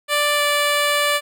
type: tone with pitch glide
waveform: 10% pulse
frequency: 587.3 to 583.6 Hz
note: D5 to D5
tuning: 0 to -11 cents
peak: -8 dBFS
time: 0.08-1.21 s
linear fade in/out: 50 ms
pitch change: -11 cents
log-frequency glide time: 0.36-0.41 s
effects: none